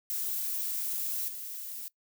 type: noise with level steps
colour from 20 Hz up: violet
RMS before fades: -33 / -40 dBFS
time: 0.1-1.88 s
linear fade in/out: 0 ms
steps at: 1.28 s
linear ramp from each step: 5 ms
effects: noise-tail reverb RT60 0.1 s tail -21 dB re dry